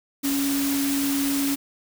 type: tone in noise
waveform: sine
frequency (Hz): 278.4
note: C#4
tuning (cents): +8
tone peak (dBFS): -22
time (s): 0.23-1.56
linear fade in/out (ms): 20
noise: white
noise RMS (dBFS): -29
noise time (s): 0.23-1.56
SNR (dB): +4
effects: none